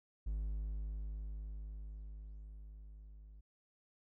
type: tone with level ramp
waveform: triangle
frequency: 51.91 Hz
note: G#1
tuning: in tune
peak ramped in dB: -33 to -51 dBFS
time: 0.26-3.41 s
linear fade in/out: 10 ms
effects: none